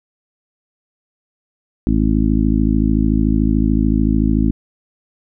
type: harmonic tone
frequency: 53.6 Hz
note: A1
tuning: 45 cents flat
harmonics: 1 / 2 / 3 / 4 / 5 / 6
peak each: -17 / -22 / -22 / -18 / -18 / -23 dBFS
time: 1.87-4.51 s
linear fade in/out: 0 ms
effects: none